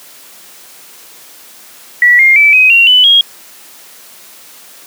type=tone with pitch steps; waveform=sine; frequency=1945 / 2121 / 2313 / 2522 / 2751 / 3000 / 3271 Hz; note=B6 / C7 / D7 / D#7 / F7 / F#7 / G#7; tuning=-27 / +23 / -27 / +23 / -27 / +23 / -27 cents; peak=-3 dBFS; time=2.02-3.21 s; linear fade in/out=2 ms; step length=170 ms; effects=white hiss -37 dBFS RMS until 4.86 s + high-pass 200 Hz 12 dB/octave